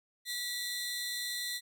sawtooth tone cluster, 1949 / 3584 / 4081 Hz, B6 / A7 / C8, -23 / +31 / -44 cents, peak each -36 / -39 / -35 dBFS, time 0.25-1.61 s, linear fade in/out 50 ms, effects none

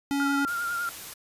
square tone, 280.5 Hz, C#4, 21 cents sharp, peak -25 dBFS, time 0.11-0.45 s, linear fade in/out 0 ms
sine tone with vibrato, 1396.9 Hz, F6, in tune, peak -27 dBFS, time 0.2-0.89 s, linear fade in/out 0 ms, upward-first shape triangle, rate 10 Hz, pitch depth 42 cents each way
white noise, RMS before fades -40 dBFS, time 0.47-1.14 s, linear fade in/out 10 ms
effects resampled to 32000 Hz

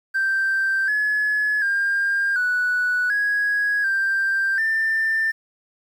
triangle tone with pitch steps, 1567 / 1701 / 1603 / 1478 / 1660 / 1578 / 1787 Hz, G6 / G#6 / G6 / F#6 / G#6 / G6 / A6, -1 / +41 / +38 / -2 / -1 / +11 / +26 cents, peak -15 dBFS, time 0.14-5.32 s, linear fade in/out 20 ms, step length 740 ms, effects tanh soft clip ceiling -15 dBFS + 9-bit

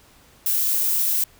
violet noise, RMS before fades -21 dBFS, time 0.46-1.24 s, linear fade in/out 2 ms, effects pink hiss -53 dBFS RMS until 1.39 s

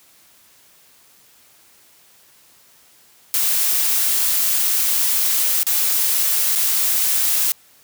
blue noise with dropouts, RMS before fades -18 dBFS, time 3.34-7.52 s, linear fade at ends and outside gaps 0 ms, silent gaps 5.631-5.667 / 6.552-6.558 s, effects white hiss -52 dBFS RMS until 7.83 s + high-pass 60 Hz 12 dB/octave

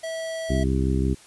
square tone, 651 Hz, E5, 22 cents flat, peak -29 dBFS, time 0.03-0.64 s, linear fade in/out 10 ms
harmonic tone, 65.8 Hz, C2, 10 cents sharp, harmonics 1 / 2 / 3 / 4 / 5 / 6, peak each -23 / -26 / -28 / -29 / -30 / -31 dBFS, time 0.49-1.15 s, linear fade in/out 20 ms
effects white hiss -50 dBFS RMS until 1.26 s + resampled to 24000 Hz

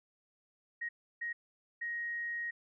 sine tone bursts at uneven times, 1880 Hz, A#6, 14 cents sharp, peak -35 dBFS, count 3, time 0.81-0.89 / 1.21-1.33 / 1.81-2.51 s, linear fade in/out 10 ms, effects none

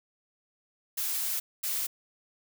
blue noise bursts at uneven times, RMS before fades -31 dBFS, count 2, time 0.97-1.4 / 1.63-1.87 s, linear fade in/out 10 ms, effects none

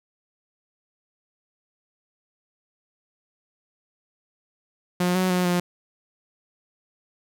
sawtooth tone with pitch steps, 178.8 / 185.3 / 180.7 / 177 Hz, F3 / F#3 / F#3 / F3, +41 / +3 / -41 / +23 cents, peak -16 dBFS, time 5-5.6 s, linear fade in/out 5 ms, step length 150 ms, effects none

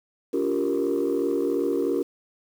sine chord, G half-diminished seventh, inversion second, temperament equal with one note detuned, 284.2 / 349.2 / 392 / 466.2 Hz, Db4 / F4 / G4 / Bb4, +43 / 0 / 0 / 0 cents, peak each -26 dBFS, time 0.33-2.03 s, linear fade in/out 10 ms, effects tanh soft clip ceiling -16 dBFS + 8-bit

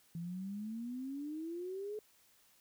sine exponential sweep, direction up, 164.81 to 432.1 Hz, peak -39 dBFS, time 0.15-1.99 s, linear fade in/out 2 ms, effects white hiss -68 dBFS RMS until 2.6 s

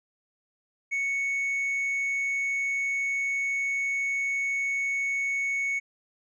triangle tone with tanh clipping, 2217 Hz, C#7, in tune, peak -26 dBFS, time 0.91-5.8 s, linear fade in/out 20 ms, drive 7 dB, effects none

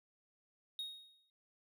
triangle tone with exponential decay, 3744 Hz, A#7, 7 cents sharp, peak -36 dBFS, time 0.79-1.3 s, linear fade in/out 1 ms, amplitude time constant 110 ms, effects none

